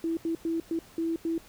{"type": "tone bursts at uneven times", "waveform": "sine", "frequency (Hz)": 329.6, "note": "E4", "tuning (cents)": 0, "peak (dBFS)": -26, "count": 6, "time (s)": [[0.04, 0.17], [0.25, 0.35], [0.45, 0.6], [0.71, 0.79], [0.98, 1.16], [1.25, 1.38]], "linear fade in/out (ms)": 2, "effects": ["pink hiss -54 dBFS RMS until 1.48 s"]}